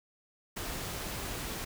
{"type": "noise", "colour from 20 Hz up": "pink", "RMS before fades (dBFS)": -38, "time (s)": [0.56, 1.65], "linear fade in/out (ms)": 10, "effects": []}